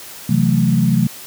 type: chord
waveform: sine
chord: F# half-diminished seventh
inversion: second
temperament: equal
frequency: 130.81 / 164.81 / 185 / 220 Hz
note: C3 / E3 / F#3 / A3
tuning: 0 / 0 / 0 / 0 cents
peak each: -17 dBFS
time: 0.29-1.07 s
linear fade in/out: 5 ms
effects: white hiss -35 dBFS RMS until 1.26 s + high-pass 80 Hz 12 dB/octave